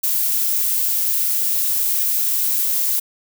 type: noise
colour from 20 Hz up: violet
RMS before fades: -19 dBFS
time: 0.03-3 s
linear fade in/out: 10 ms
effects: none